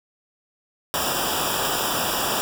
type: noise with comb filter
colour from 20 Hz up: pink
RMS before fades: -24 dBFS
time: 0.94-2.41 s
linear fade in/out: 0 ms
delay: 0.47 ms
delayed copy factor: -0.95
effects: none